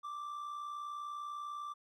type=tone with amplitude modulation; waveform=triangle; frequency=1174.7 Hz; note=D6; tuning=in tune; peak=-36 dBFS; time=0.03-1.74 s; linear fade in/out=20 ms; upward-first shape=sine; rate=60 Hz; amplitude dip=50%; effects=none